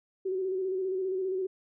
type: tone with vibrato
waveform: sine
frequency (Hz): 376.7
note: F#4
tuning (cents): +31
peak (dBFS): -28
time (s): 0.25-1.47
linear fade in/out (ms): 10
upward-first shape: square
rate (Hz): 15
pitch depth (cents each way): 35
effects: none